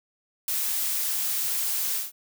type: noise with ADSR envelope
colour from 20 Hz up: blue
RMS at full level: -25 dBFS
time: 0.48-2.12 s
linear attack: 3 ms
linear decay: 6 ms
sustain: -2 dB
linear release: 160 ms
effects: none